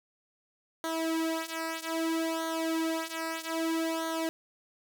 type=tone with flanger; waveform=sawtooth; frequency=325.3 Hz; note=E4; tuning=23 cents flat; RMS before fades=-32 dBFS; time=0.84-4.29 s; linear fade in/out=0 ms; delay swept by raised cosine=0.39 to 3.39 ms; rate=0.62 Hz; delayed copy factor=-0.85; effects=none